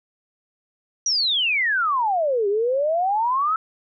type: exponential two-way sweep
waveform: sine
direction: down then up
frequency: 5920 to 392 to 1333 Hz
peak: -18 dBFS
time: 1.06-3.56 s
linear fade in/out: 2 ms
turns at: 2.48 s
effects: none